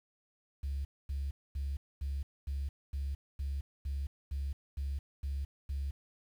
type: tone bursts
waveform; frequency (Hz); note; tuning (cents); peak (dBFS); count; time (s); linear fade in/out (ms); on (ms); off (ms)
triangle; 69.3; C#2; 0; -29; 12; 0.63-5.91; 10; 220; 240
effects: tanh soft clip ceiling -31 dBFS + 10-bit